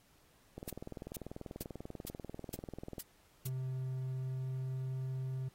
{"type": "click train", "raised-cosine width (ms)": 2, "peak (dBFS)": -30, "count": 50, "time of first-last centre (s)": [0.58, 2.982], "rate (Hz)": 20.4}
{"type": "noise bursts", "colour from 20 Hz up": "blue", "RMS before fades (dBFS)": -41, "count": 7, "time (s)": [0.68, 3.474], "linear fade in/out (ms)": 5, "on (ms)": 22, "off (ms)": 440}
{"type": "tone with pitch glide", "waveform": "triangle", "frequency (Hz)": [130, 130.9], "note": ["C3", "C3"], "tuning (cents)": [-11, 1], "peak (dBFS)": -34, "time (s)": [3.45, 5.49], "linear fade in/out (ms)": 10, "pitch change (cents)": 12, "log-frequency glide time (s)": [3.88, 5.12]}
{"effects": ["pink hiss -68 dBFS RMS until 5.54 s", "AAC 48 kbps"]}